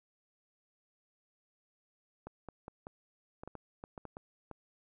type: clicks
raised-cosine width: 1 ms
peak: -30 dBFS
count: 12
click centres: 2.27 / 2.487 / 2.681 / 2.869 / 3.435 / 3.476 / 3.553 / 3.839 / 3.978 / 4.053 / 4.169 / 4.513 s
effects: none